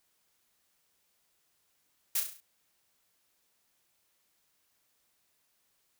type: noise with echo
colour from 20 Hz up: blue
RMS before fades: -29 dBFS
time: 2.15-2.2 s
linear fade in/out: 5 ms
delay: 34 ms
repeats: 6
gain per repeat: -5 dB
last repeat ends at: 2.404 s
effects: white hiss -74 dBFS RMS until 5.99 s